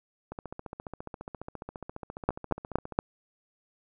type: two click trains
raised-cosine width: 1 ms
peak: -9 / -24 dBFS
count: 4 / 39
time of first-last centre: 2.29-2.989 / 0.32-2.923 s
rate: 4.29 / 14.6 Hz
effects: none